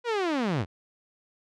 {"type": "linear sweep", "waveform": "sawtooth", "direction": "down", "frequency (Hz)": [493.9, 78.9], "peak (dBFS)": -21, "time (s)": [0.04, 0.66], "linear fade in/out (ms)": 50, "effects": ["low-pass 4000 Hz 12 dB/octave"]}